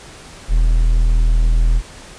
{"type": "tone", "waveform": "triangle", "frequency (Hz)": 40.31, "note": "E1", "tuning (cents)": -38, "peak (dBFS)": -8, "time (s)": [0.48, 1.82], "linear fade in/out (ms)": 50, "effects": ["pink hiss -38 dBFS RMS until 2.18 s", "resampled to 22050 Hz"]}